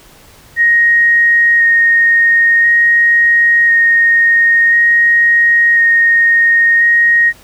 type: tone with vibrato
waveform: sine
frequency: 1864.7 Hz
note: A#6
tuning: in tune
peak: -6 dBFS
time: 0.56-7.33 s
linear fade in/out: 50 ms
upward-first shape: square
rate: 0.48 Hz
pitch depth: 8 cents each way
effects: pink hiss -42 dBFS RMS until 7.43 s